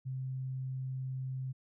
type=tone; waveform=sine; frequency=130.81 Hz; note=C3; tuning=in tune; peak=-35 dBFS; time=0.05-1.53 s; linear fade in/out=20 ms; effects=none